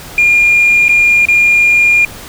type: tone with dropouts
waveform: sine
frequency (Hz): 2412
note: D7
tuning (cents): +46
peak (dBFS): -4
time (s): 0.18-2.05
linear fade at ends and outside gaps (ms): 2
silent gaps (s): 0.883-0.892 / 1.254-1.285
effects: tanh soft clip ceiling -2 dBFS + pink hiss -30 dBFS RMS until 2.28 s